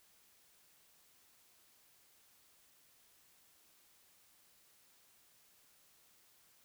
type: silence
effects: white hiss -68 dBFS RMS until 6.64 s